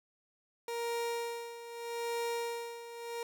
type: tone with tremolo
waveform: 30% pulse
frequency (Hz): 468.8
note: A#4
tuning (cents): +10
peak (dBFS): -30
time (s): 0.68-3.23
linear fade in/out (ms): 2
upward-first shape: sine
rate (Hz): 0.8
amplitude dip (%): 75
effects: none